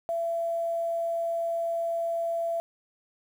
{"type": "tone with quantisation", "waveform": "sine", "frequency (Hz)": 672, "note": "E5", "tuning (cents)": 33, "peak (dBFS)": -26, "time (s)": [0.09, 2.6], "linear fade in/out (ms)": 0, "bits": 9, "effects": []}